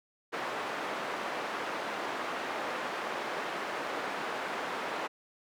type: band-pass noise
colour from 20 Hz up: white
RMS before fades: -36 dBFS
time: 0.32-5.08 s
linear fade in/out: 20 ms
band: 320 to 1400 Hz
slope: 12 dB/octave
effects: none